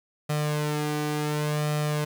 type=tone with flanger; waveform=sawtooth; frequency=150 Hz; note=D3; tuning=37 cents sharp; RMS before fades=-27 dBFS; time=0.29-2.05 s; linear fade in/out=10 ms; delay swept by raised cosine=1.6 to 2.6 ms; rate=0.69 Hz; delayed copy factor=+0.65; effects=9-bit